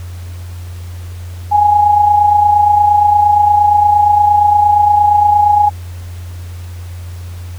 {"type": "tone with amplitude modulation", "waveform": "sine", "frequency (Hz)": 830.6, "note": "G#5", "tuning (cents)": 0, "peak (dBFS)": -4, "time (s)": [1.51, 5.7], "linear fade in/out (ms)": 20, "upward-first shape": "sine", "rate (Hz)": 28.6, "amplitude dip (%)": 50, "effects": ["added 88 Hz sine -24 dBFS peak until 7.58 s", "pink hiss -40 dBFS RMS until 7.58 s"]}